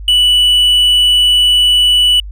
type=tone; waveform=triangle; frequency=2960 Hz; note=F#7; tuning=in tune; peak=-5 dBFS; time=0.08-2.2 s; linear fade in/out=2 ms; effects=added 50 Hz sine -24 dBFS peak until 2.31 s